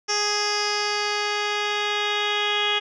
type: tone with low-pass filter sweep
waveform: 10% pulse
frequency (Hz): 415.3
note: G#4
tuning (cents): 0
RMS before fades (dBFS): -24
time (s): 0.08-2.8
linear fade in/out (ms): 20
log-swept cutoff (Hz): 5500 to 3300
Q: 8.1
effects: none